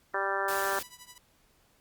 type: harmonic tone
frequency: 195.9 Hz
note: G3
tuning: 1 cent flat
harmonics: 2 / 3 / 4 / 5 / 6 / 7 / 8 / 9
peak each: -36 / -36 / -36 / -36 / -36 / -36 / -36 / -36 dBFS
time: 0.14-0.79 s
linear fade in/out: 2 ms
type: noise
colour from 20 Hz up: white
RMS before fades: -38 dBFS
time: 0.48-0.83 s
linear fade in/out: 5 ms
type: tone with tremolo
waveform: 5% pulse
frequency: 986 Hz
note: B5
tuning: 3 cents flat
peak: -33 dBFS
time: 0.5-1.18 s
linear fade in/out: 2 ms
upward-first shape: triangle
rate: 12 Hz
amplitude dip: 90%
effects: pink hiss -66 dBFS RMS until 1.8 s + Opus 48 kbps